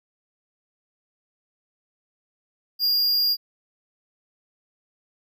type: tone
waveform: square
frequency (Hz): 4822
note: D8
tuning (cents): +45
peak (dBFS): -19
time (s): 2.79-3.37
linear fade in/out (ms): 50
effects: none